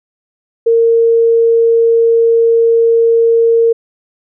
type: tone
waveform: sine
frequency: 460 Hz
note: A#4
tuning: 23 cents flat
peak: -6 dBFS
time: 0.66-3.73 s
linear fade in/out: 10 ms
effects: none